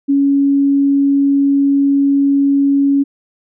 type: tone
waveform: sine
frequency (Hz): 279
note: C#4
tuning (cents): +11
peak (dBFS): -9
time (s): 0.08-3.04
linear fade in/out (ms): 20
effects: none